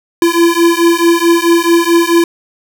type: beating tone pair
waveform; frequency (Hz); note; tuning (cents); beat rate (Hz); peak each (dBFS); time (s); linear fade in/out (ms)
square; 336.6 / 341.2; E4 / F4; +36 / -40; 4.6; -11; 0.22-2.24; 2
effects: none